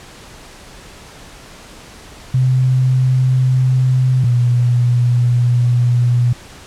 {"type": "tone pair in turn", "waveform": "sine", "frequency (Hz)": [128.6, 121.61], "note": ["C3", "B2"], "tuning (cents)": [-30, -26], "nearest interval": "minor second", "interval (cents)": 96, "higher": "first", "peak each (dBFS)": -10, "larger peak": "neither", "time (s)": [[2.34, 4.24], [4.24, 6.33]], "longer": "second", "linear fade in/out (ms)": 5, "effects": ["pink hiss -38 dBFS RMS until 6.66 s", "low-pass 9000 Hz 12 dB/octave"]}